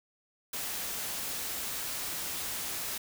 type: noise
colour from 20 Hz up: white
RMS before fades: -36 dBFS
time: 0.53-2.98 s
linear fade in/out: 5 ms
effects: none